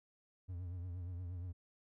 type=tone with vibrato; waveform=triangle; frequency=89 Hz; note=F2; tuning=33 cents sharp; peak=-39 dBFS; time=0.48-1.53 s; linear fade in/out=20 ms; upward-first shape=triangle; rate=8.5 Hz; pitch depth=88 cents each way; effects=none